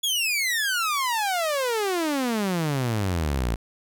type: exponential sweep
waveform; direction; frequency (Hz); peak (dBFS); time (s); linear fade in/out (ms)
sawtooth; down; 3419 to 53.5; -19; 0.03-3.56; 10
effects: none